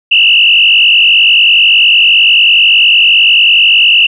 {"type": "tone with frequency modulation", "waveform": "sine", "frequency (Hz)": 2794, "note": "F7", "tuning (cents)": 0, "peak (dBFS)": -3, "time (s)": [0.11, 4.07], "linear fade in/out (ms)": 10, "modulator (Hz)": 49, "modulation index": 2.9, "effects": []}